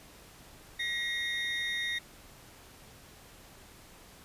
triangle tone cluster, 1902 / 2131 / 3695 Hz, A#6 / C7 / A#7, +34 / +31 / -16 cents, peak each -32 / -37 / -34 dBFS, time 0.79-1.99 s, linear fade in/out 10 ms, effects pink hiss -54 dBFS RMS until 4.24 s + resampled to 32000 Hz

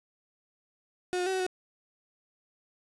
35% pulse tone with pitch steps, 362.3 / 358.8 / 380.2 / 375.6 / 367.9 Hz, F#4 / F4 / F#4 / F#4 / F#4, -36 / +47 / +47 / +26 / -10 cents, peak -26 dBFS, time 1.13-1.465 s, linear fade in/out 0 ms, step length 67 ms, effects resampled to 24000 Hz + 10-bit

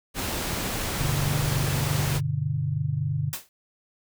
pink noise, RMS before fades -29 dBFS, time 0.14-2.21 s, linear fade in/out 50 ms
sine chord, G major, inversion none, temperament equal, 98 / 123.47 / 146.83 Hz, G2 / B2 / D3, 0 / 0 / 0 cents, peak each -31 / -29 / -26 dBFS, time 0.97-3.33 s, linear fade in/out 50 ms
white noise with exponential decay, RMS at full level -27 dBFS, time 3.33-3.49 s, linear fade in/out 1 ms, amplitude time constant 34 ms
effects none

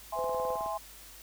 sine chord, E augmented, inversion none, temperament equal, 659.3 / 830.6 / 1046.5 Hz, E5 / G#5 / B#5, 0 / 0 / 0 cents, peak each -36 dBFS, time 0.12-0.78 s, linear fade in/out 10 ms
sine tone, 509 Hz, C5, 48 cents flat, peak -32 dBFS, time 0.15-0.58 s, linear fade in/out 50 ms
click train, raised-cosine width 1 ms, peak -30 dBFS, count 10, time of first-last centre 0.19-0.661 s, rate 19.1 Hz
effects added 50 Hz sine -56 dBFS peak until 1.22 s + white hiss -51 dBFS RMS until 1.22 s

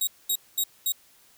5% pulse tone bursts, 3800 Hz, A#7, 33 cents sharp, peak -15 dBFS, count 4, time 0.01-0.922 s, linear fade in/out 5 ms, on 63 ms, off 220 ms, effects white hiss -58 dBFS RMS until 1.37 s

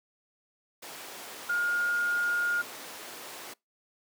sine tone in noise, 1422 Hz, F6, 31 cents sharp, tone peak -25 dBFS, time 1.49-2.62 s, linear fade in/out 10 ms, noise pink, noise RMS -41 dBFS, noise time 0.82-3.54 s, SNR +13 dB, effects noise-tail reverb RT60 0.2 s tail -25 dB re dry + high-pass 400 Hz 12 dB/octave

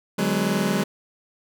sawtooth chord, G# half-diminished seventh, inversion second, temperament just, 149.51 / 186.89 / 207.7 / 249.2 Hz, D3 / F#3 / G#3 / B3, +31 / +18 / 0 / +16 cents, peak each -26 / -20 / -20 / -26 dBFS, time 0.18-0.84 s, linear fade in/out 10 ms, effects none

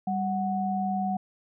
sine tone pair together, 196 / 740 Hz, G3 / F#5, 0 / 0 cents, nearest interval octave + major seventh, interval 2300 cents, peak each -28 / -28 dBFS, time 0.07-1.17 s, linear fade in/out 5 ms, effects none

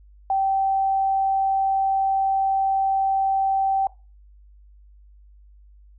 sine tone, 776 Hz, G5, 18 cents flat, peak -18 dBFS, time 0.3-3.87 s, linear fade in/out 2 ms, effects noise-tail reverb RT60 0.3 s tail -20 dB re dry + added 50 Hz sine -47 dBFS peak until 5.98 s

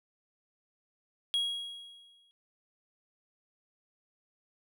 triangle tone with exponential decay, 3300 Hz, G#7, 12 cents flat, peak -24 dBFS, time 1.34-2.31 s, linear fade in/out 0 ms, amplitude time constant 210 ms, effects none

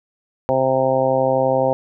harmonic tone, 131.8 Hz, C3, 13 cents sharp, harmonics 1 / 2 / 3 / 4 / 5 / 6 / 7, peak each -27 / -26 / -27 / -17 / -22 / -23 / -26 dBFS, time 0.49-1.73 s, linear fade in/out 0 ms, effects none

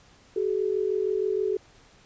sine tone pair together, 380 / 426.4 Hz, F#4 / G#4, +46 / +46 cents, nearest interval major second, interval 200 cents, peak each -26 dBFS, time 0.36-1.57 s, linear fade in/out 5 ms, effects pink hiss -56 dBFS RMS until 2.05 s + resampled to 16000 Hz

